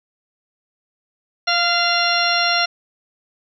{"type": "harmonic tone with a mistuned harmonic", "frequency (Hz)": 695, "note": "F5", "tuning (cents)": -9, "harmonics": [1, 2, 3, 4, 5, 6, 8], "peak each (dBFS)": [-22, -21, -25, -23, -27, -22, -24], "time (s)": [1.47, 2.66], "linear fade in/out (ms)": 10, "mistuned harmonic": 3, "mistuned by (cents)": -25, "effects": []}